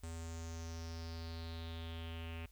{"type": "tone with low-pass filter sweep", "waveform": "square", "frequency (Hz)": 82.41, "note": "E2", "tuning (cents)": 0, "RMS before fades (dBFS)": -45, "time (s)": [0.03, 2.46], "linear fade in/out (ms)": 5, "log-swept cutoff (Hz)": [8200, 2600], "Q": 5.1, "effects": ["added 50 Hz sine -60 dBFS peak until 2.51 s", "white hiss -71 dBFS RMS until 2.51 s"]}